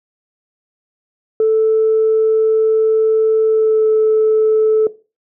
sine tone with pitch glide, 440 to 435.7 Hz, A4 to A4, 0 to -17 cents, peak -8 dBFS, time 1.4-4.87 s, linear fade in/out 2 ms, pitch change -17 cents, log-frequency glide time 3.45-3.87 s, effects noise-tail reverb RT60 0.3 s tail -17 dB re dry + tanh soft clip ceiling -6 dBFS

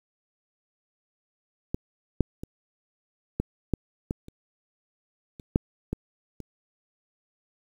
clicks, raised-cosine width 3 ms, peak -14 / -7 / -22 / -12 / -10 / -14 / -30 / -30 / -6 / -15 / -25 dBFS, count 11, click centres 1.745 / 2.207 / 2.435 / 3.4 / 3.737 / 4.109 / 4.284 / 5.398 / 5.559 / 5.93 / 6.403 s, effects 8-bit

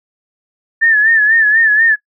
sine tone with vibrato, 1760 Hz, A6, in tune, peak -7 dBFS, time 0.81-1.96 s, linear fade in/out 20 ms, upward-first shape sine, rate 4.1 Hz, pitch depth 79 cents each way, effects noise-tail reverb RT60 0.1 s tail -22 dB re dry

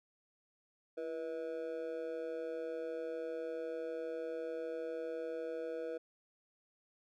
triangle tone with amplitude modulation, 486.3 Hz, B4, 27 cents flat, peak -32 dBFS, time 0.97-5.98 s, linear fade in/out 10 ms, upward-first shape sine, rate 152 Hz, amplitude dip 95%, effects none

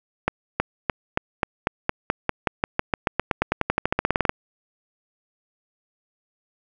accelerating click train, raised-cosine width 0.5 ms, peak -4 dBFS, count 30, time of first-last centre 0.28-4.294 s, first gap 320 ms, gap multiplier 0.93, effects none

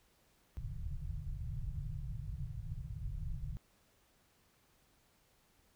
pink low-pass noise, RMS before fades -41 dBFS, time 0.57-3.57 s, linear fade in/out 0 ms, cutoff 160 Hz, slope 96 dB/octave, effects pink hiss -71 dBFS RMS until 5.75 s

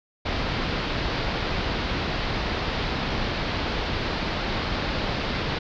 pink low-pass noise, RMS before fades -27 dBFS, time 0.25-5.59 s, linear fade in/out 10 ms, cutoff 4800 Hz, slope 48 dB/octave, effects none

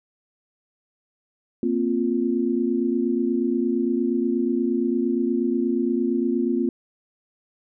sine chord, Bb suspended second, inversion none, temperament equal, 233.1 / 261.6 / 349.2 Hz, Bb3 / C4 / F4, 0 / 0 / 0 cents, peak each -24 dBFS, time 1.63-6.69 s, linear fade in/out 2 ms, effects none

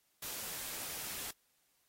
white noise with amplitude modulation, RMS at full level -41 dBFS, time 0.22-1.31 s, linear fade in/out 5 ms, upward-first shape sine, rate 220 Hz, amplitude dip 30%, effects white hiss -75 dBFS RMS until 1.88 s + AAC 48 kbps

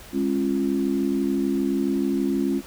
sine tone cluster, 205.7 / 272.5 / 344.5 Hz, G#3 / C#4 / F4, -16 / -29 / -24 cents, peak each -26 / -23 / -26 dBFS, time 0.12-2.62 s, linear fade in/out 50 ms, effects pink hiss -44 dBFS RMS until 2.66 s

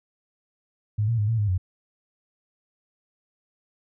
sine tone with pitch steps, 105.8 / 116.2 / 104.4 / 114 / 104.1 / 91.9 Hz, G#2 / A#2 / G#2 / A#2 / G#2 / F#2, +33 / -5 / +10 / -38 / +5 / -11 cents, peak -20 dBFS, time 0.98-1.58 s, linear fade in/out 10 ms, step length 100 ms, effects none

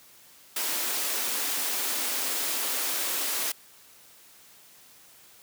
white high-pass noise, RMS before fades -29 dBFS, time 0.56-3.52 s, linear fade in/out 5 ms, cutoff 230 Hz, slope 96 dB/octave, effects white hiss -54 dBFS RMS until 5.42 s + high-pass 80 Hz 12 dB/octave

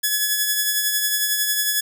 5% pulse tone with tremolo, 1700 Hz, G#6, 40 cents sharp, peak -6 dBFS, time 0.03-1.81 s, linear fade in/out 10 ms, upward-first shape triangle, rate 11 Hz, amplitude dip 45%, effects none

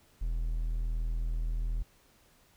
triangle tone, 40.58 Hz, E1, 26 cents flat, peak -27 dBFS, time 0.21-1.83 s, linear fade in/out 10 ms, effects pink hiss -64 dBFS RMS until 2.56 s

